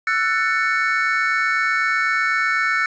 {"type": "chord", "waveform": "triangle", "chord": "F# minor seventh", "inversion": "third", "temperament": "just", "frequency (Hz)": [1332, 1480, 1776, 2220], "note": ["E6", "F#6", "A6", "C#7"], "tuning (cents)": [18, 0, 16, 2], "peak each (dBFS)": -21, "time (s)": [0.07, 2.86], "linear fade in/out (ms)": 2, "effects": ["resampled to 16000 Hz", "8-bit"]}